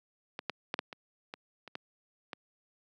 clicks, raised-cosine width 0.3 ms, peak -21 / -16 / -15 / -15 / -26 / -24 / -30 / -21 / -22 dBFS, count 9, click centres 0.391 / 0.497 / 0.741 / 0.791 / 0.928 / 1.339 / 1.677 / 1.754 / 2.332 s, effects high-pass 200 Hz 12 dB/octave

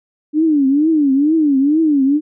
sine tone with vibrato, 293.7 Hz, D4, in tune, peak -10 dBFS, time 0.33-2.21 s, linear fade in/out 50 ms, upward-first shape triangle, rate 2.2 Hz, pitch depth 200 cents each way, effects none

